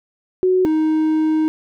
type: tone pair in turn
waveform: sine / triangle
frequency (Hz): 369.9 / 313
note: F#4 / D#4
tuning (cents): 0 / +10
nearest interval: minor third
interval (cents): 290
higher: first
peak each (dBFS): -12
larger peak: neither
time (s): 0.43-0.65 / 0.65-1.48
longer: second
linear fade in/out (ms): 0
effects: none